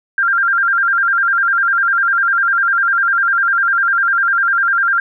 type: tone with vibrato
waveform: sine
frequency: 1484 Hz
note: F#6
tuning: 5 cents sharp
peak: -11 dBFS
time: 0.18-5 s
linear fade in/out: 2 ms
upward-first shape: square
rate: 10 Hz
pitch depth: 120 cents each way
effects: none